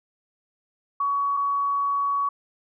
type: tone pair in turn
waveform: sine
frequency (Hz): 1125 / 1125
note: C#6 / C#6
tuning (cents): +25 / +25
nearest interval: unison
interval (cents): 0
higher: neither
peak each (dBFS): -21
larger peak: neither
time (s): 1-1.37 / 1.37-2.29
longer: second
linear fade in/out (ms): 5
effects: none